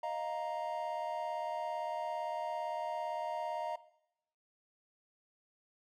triangle chord, Eb suspended second, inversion none, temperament just, 622.3 / 700 / 933.4 Hz, Eb5 / F5 / Bb5, 0 / +4 / +2 cents, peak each -38 / -38 / -37 dBFS, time 0.03-3.76 s, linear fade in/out 5 ms, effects noise-tail reverb RT60 0.8 s tail -18 dB re dry

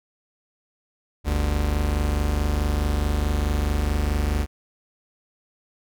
45% pulse tone pair together, 49.34 / 74 Hz, G1 / D2, +12 / +14 cents, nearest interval perfect fifth, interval 702 cents, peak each -25 / -22 dBFS, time 1.24-4.47 s, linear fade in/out 50 ms, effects none

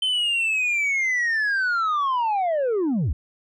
sine linear sweep, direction down, 3089 to 52 Hz, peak -17 dBFS, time 0.02-3.13 s, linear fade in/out 5 ms, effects tanh soft clip ceiling -19 dBFS

